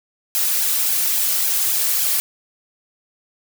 blue noise with flanger, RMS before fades -19 dBFS, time 0.35-2.2 s, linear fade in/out 0 ms, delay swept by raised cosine 1.2 to 3.5 ms, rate 3.6 Hz, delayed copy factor +0.85, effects none

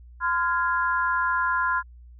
sine chord, F minor, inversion second, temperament equal with one note detuned, 1026.2 / 1396.9 / 1661.2 Hz, C6 / F6 / Ab6, -34 / 0 / 0 cents, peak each -24 / -25 / -29 dBFS, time 0.2-1.83 s, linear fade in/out 50 ms, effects added 60 Hz sine -44 dBFS peak until 2.19 s

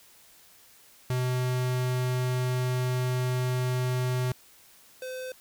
square tone pair in turn, 126.4 / 512.7 Hz, B2 / C5, +41 / -35 cents, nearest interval 2 octaves, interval 2424 cents, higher second, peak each -26 / -35 dBFS, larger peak first, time 1.1-4.32 / 5.02-5.32 s, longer first, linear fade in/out 2 ms, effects white hiss -56 dBFS RMS until 5.4 s

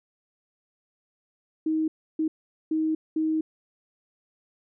sine tone bursts at uneven times, 315.3 Hz, D#4, 23 cents sharp, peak -22 dBFS, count 4, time 1.66-1.88 / 2.19-2.28 / 2.71-2.95 / 3.16-3.41 s, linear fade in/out 5 ms, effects none

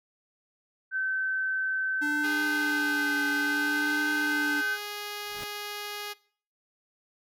sine tone, 1537 Hz, G6, 35 cents flat, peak -26 dBFS, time 0.91-4.78 s, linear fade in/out 50 ms
square tone with vibrato, 293.7 Hz, D4, in tune, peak -31 dBFS, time 2.01-4.62 s, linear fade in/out 20 ms, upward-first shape triangle, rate 0.6 Hz, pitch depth 33 cents each way
5% pulse tone with pitch glide, 410.5 to 413.8 Hz, G#4 to G#4, -20 to -6 cents, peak -23 dBFS, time 2.23-6.14 s, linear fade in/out 20 ms, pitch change +14 cents, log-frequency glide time 3.74-4.38 s
pink noise with exponential growth, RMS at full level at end -39 dBFS, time 5.2-5.44 s, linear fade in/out 2 ms, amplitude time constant 52 ms
effects noise-tail reverb RT60 0.5 s tail -22 dB re dry

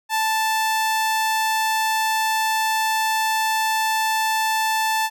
sawtooth tone, 880 Hz, A5, in tune, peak -15 dBFS, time 0.09-5.1 s, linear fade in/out 50 ms, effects none

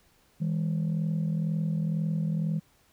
sine tone pair together, 160.94 / 203 Hz, E3 / G#3, -41 / -39 cents, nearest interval major third, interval 402 cents, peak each -25 / -30 dBFS, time 0.4-2.6 s, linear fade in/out 20 ms, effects tanh soft clip ceiling -22 dBFS + pink hiss -64 dBFS RMS until 2.92 s

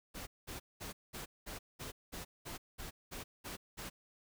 pink noise bursts, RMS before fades -45 dBFS, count 12, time 0.14-3.9 s, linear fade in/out 20 ms, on 130 ms, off 200 ms, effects none

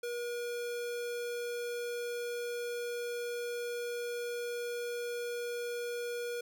square tone, 479.4 Hz, A#4, 48 cents sharp, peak -36 dBFS, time 0.03-6.41 s, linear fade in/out 5 ms, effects none

